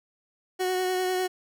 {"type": "tone with vibrato", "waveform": "30% pulse", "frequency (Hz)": 368.8, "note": "F#4", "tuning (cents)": -6, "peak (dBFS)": -22, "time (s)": [0.59, 1.28], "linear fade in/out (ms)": 20, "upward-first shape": "sine", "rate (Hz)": 10, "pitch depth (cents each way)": 16, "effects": []}